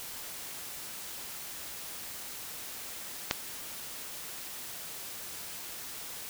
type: click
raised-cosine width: 0.2 ms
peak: -8 dBFS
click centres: 3.311 s
effects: white hiss -42 dBFS RMS until 6.29 s